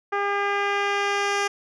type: tone with low-pass filter sweep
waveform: 10% pulse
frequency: 403.2 Hz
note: G4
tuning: 49 cents sharp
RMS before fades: -24 dBFS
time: 0.12-1.48 s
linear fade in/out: 10 ms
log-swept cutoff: 1500 to 6400 Hz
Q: 0.96
effects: none